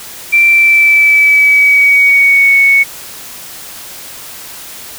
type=tone with pitch glide; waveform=sine; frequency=2349 to 2217 Hz; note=D7 to C#7; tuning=0 to 0 cents; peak=-4 dBFS; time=0.32-2.84 s; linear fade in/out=20 ms; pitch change=-100 cents; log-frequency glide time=0.46-2.56 s; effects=white hiss -29 dBFS RMS until 4.98 s